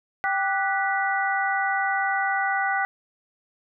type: harmonic tone with a mistuned harmonic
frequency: 392 Hz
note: G4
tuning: in tune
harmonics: 2 / 3 / 4 / 5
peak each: -25 / -32 / -26 / -28 dBFS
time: 0.24-2.85 s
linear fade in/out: 0 ms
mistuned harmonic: 4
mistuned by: -99 cents
effects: none